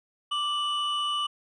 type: tone pair together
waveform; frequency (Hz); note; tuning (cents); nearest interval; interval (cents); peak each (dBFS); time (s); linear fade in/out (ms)
triangle; 1174.7 / 2960; D6 / F#7; 0 / 0; octave + major third; 1600; -27; 0.31-1.27; 10
effects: resampled to 22050 Hz